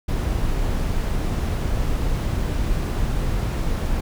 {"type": "noise", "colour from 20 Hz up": "brown", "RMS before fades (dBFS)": -22, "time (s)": [0.08, 4.01], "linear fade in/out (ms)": 10, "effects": []}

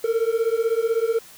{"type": "beating tone pair", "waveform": "triangle", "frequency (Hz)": [447.4, 463.4], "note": ["A4", "A#4"], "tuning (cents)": [29, -10], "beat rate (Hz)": 16, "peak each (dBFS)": [-20, -20], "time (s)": [0.04, 1.19], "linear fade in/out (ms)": 5, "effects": ["white hiss -46 dBFS RMS until 1.37 s"]}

